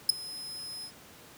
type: tone with ADSR envelope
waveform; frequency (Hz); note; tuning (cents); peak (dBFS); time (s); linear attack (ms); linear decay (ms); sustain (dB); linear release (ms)
sawtooth; 5100; D#8; +42; -12; 0.09-0.92; 6; 9; -24; 79
effects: pink hiss -52 dBFS RMS until 1.37 s + high-pass 100 Hz 12 dB/octave